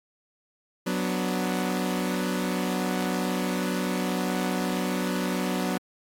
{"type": "chord", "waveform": "sawtooth", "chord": "B minor", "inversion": "second", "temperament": "equal", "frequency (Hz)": [185, 246.9, 293.7], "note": ["F#3", "B3", "D4"], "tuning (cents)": [0, 0, 0], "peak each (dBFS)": [-24, -26, -29], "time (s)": [0.86, 5.78], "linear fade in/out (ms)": 10, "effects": ["AAC 64 kbps"]}